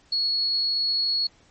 sine tone, 4351 Hz, C#8, 33 cents flat, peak -21 dBFS, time 0.12-1.27 s, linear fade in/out 5 ms, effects pink hiss -58 dBFS RMS until 1.5 s + MP3 32 kbps

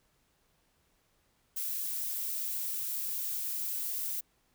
violet noise, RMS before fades -35 dBFS, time 1.56-4.21 s, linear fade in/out 10 ms, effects pink hiss -72 dBFS RMS until 4.54 s

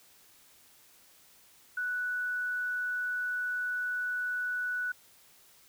sine tone, 1480 Hz, F#6, in tune, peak -30 dBFS, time 1.77-4.92 s, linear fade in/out 5 ms, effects white hiss -60 dBFS RMS until 5.68 s

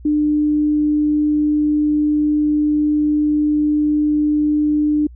sine tone, 299.4 Hz, D4, 33 cents sharp, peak -13 dBFS, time 0.05-5.07 s, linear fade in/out 5 ms, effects added 60 Hz sine -36 dBFS peak until 5.15 s

